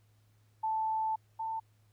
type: tone pair in turn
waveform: sine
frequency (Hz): 879 / 891.3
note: A5 / A5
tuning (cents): -2 / +22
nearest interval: unison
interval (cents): 24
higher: second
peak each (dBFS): -29 / -33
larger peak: first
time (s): 0.63-1.16 / 1.39-1.6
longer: first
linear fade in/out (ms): 10
effects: added 106 Hz sine -64 dBFS peak until 1.92 s + pink hiss -74 dBFS RMS until 1.92 s